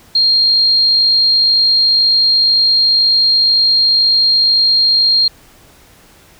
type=tone; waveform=sine; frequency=4217 Hz; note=C8; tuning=13 cents sharp; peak=-8 dBFS; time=0.15-5.28 s; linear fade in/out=5 ms; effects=pink hiss -45 dBFS RMS until 6.39 s